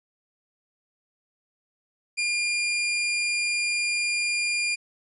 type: tone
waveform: sawtooth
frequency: 2408 Hz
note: D7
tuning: 43 cents sharp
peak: -20 dBFS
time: 2.17-4.76 s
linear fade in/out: 20 ms
effects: resampled to 24000 Hz